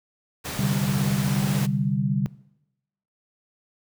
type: noise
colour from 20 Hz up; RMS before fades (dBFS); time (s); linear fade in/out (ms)
pink; -31; 0.44-1.67; 20
type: chord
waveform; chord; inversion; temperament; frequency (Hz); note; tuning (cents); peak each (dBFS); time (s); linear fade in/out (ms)
sine; C suspended second; none; just; 130.81 / 147.16 / 196.22; C3 / D3 / G3; 0 / +4 / +2; -25; 0.59-2.26; 0
effects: noise-tail reverb RT60 0.9 s tail -21 dB re dry + high-pass 80 Hz 12 dB/octave